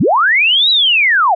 sine linear two-way sweep, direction up then down, 101.3 to 3972 to 632 Hz, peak -8 dBFS, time 0-1.35 s, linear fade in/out 10 ms, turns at 0.7 s, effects none

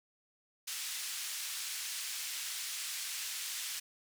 white band-pass noise, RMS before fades -40 dBFS, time 0.67-3.8 s, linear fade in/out 10 ms, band 2000 to 9200 Hz, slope 12 dB/octave, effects none

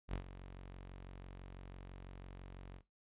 sawtooth tone with ADSR envelope, 46.02 Hz, F#1, 9 cents flat, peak -32 dBFS, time 0.08-2.83 s, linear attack 54 ms, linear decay 95 ms, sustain -13 dB, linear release 72 ms, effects noise-tail reverb RT60 0.2 s tail -17 dB re dry + resampled to 8000 Hz

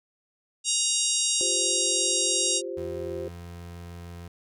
harmonic tone, 943 Hz, A#5, 20 cents sharp, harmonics 3 / 4 / 5 / 6 / 7 / 8 / 9 / 10, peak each -33 / -30 / -34 / -30 / -30 / -29 / -32 / -33 dBFS, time 0.64-2.62 s, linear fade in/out 50 ms
sine chord, F suspended second, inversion none, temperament equal, 349.2 / 392 / 523.3 Hz, F4 / G4 / C5, 0 / 0 / 0 cents, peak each -35 dBFS, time 1.41-3.28 s, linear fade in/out 0 ms
30% pulse tone, 86.4 Hz, F2, 18 cents flat, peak -36 dBFS, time 2.77-4.28 s, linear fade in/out 5 ms
effects none

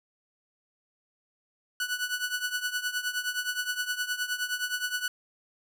sawtooth tone with tremolo, 1480 Hz, F#6, in tune, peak -22 dBFS, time 1.8-5.08 s, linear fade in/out 2 ms, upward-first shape triangle, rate 9.6 Hz, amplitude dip 85%, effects none

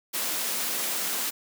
white high-pass noise, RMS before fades -29 dBFS, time 0.13-1.31 s, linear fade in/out 20 ms, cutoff 180 Hz, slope 48 dB/octave, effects none

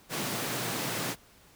pink high-pass noise, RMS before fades -33 dBFS, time 0.09-1.16 s, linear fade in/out 50 ms, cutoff 110 Hz, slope 96 dB/octave, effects pink hiss -58 dBFS RMS until 1.55 s

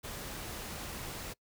pink noise, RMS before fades -42 dBFS, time 0.03-1.34 s, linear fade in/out 20 ms, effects noise-tail reverb RT60 0.1 s tail -23 dB re dry

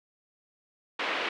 white band-pass noise, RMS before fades -31 dBFS, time 0.99-1.29 s, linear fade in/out 5 ms, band 280 to 3000 Hz, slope 24 dB/octave, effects none

